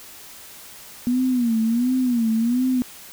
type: tone with vibrato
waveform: sine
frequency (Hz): 239.6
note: A#3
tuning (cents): +48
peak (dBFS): -17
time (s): 1.07-2.82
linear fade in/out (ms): 0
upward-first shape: sine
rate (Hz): 1.4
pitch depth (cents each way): 130
effects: white hiss -42 dBFS RMS until 3.12 s